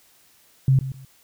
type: tone with echo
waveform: sine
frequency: 133.2 Hz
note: C3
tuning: 31 cents sharp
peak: -13 dBFS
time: 0.68-0.79 s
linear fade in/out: 2 ms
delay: 130 ms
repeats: 2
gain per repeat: -13 dB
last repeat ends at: 1.05 s
effects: white hiss -57 dBFS RMS until 1.23 s